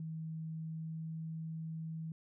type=tone with pitch glide; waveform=sine; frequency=160 to 161.02 Hz; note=D#3 to E3; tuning=+49 to -40 cents; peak=-39 dBFS; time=0-2.12 s; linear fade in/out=2 ms; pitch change=+11 cents; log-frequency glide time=0.48-1.19 s; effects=none